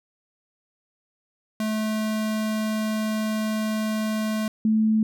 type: tone pair in turn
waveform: square / sine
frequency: 216.6 / 218.4 Hz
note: A3 / A3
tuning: -27 / -13 cents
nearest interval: unison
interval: 14 cents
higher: second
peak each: -24 / -17 dBFS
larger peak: second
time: 1.6-4.48 / 4.65-5.03 s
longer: first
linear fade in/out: 2 ms
effects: none